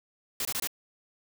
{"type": "noise bursts", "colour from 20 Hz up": "white", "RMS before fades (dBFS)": -31, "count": 4, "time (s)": [0.4, 0.673], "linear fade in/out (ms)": 2, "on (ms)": 51, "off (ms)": 23, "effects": []}